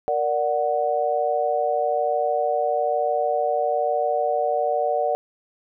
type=chord; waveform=sine; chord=Bb augmented; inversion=none; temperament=equal; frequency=466.2 / 587.3 / 740 Hz; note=Bb4 / D5 / F#5; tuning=0 / 0 / 0 cents; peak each=-26 / -23 / -23 dBFS; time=0.08-5.15 s; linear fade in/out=0 ms; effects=none